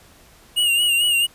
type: tone with vibrato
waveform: square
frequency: 2845 Hz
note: F7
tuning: 31 cents sharp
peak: -16 dBFS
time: 0.56-1.27 s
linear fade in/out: 20 ms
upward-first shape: sine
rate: 4.5 Hz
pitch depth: 55 cents each way
effects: pink hiss -50 dBFS RMS until 1.34 s + resampled to 32000 Hz